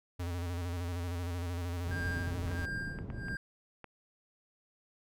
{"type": "tone with vibrato", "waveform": "square", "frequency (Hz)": 87.31, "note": "F2", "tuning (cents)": 0, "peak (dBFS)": -35, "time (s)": [0.19, 2.66], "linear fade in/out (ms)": 10, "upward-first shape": "square", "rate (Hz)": 13, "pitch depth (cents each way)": 46}
{"type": "low-pass noise", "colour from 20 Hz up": "white", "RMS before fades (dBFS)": -41, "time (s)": [1.86, 3.36], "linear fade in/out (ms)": 5, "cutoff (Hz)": 170, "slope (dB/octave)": 12}
{"type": "tone with tremolo", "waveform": "triangle", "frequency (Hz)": 1598, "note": "G6", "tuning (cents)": 33, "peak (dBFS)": -34, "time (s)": [1.91, 3.37], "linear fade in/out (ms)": 2, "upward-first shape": "sine", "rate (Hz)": 1.5, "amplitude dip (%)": 100}
{"type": "clicks", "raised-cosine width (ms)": 0.5, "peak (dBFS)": -31, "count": 6, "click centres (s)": [2.478, 2.516, 2.988, 3.102, 3.284, 3.843]}
{"effects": []}